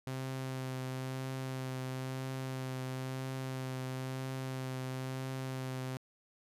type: tone with vibrato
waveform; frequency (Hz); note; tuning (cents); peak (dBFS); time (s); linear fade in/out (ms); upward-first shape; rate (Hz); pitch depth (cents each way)
sawtooth; 130.81; C3; 0; -33; 0.07-5.97; 0; triangle; 1; 17
effects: resampled to 32000 Hz